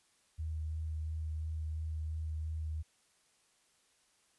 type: tone with vibrato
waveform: sine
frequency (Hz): 78.6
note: D#2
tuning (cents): +18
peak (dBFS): -35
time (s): 0.38-2.83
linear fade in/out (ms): 20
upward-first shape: sine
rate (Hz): 2.9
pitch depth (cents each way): 14
effects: white hiss -71 dBFS RMS until 4.38 s + resampled to 24000 Hz